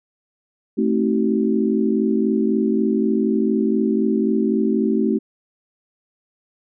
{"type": "chord", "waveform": "sine", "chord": "A diminished seventh", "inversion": "none", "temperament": "just", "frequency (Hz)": [220, 264, 316.8, 380.2], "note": ["A3", "C4", "Eb4", "Gb4"], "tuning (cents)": [0, 16, 31, 47], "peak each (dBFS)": [-19, -23, -23, -22], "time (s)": [0.77, 5.19], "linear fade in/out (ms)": 20, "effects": []}